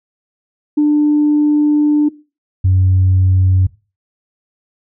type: tone pair in turn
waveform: sine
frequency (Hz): 297.4 / 93.35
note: D4 / F#2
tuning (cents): +22 / +16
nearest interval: octave + minor sixth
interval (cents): 2006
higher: first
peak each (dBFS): -7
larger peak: neither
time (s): 0.77-2.09 / 2.64-3.67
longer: first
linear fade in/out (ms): 10
effects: noise-tail reverb RT60 0.3 s tail -19 dB re dry + tanh soft clip ceiling -5 dBFS